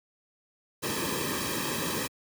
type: noise with comb filter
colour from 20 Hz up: pink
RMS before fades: -31 dBFS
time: 0.82-2.08 s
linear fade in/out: 20 ms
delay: 1.4 ms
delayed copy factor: -0.8
effects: high-pass 100 Hz 12 dB/octave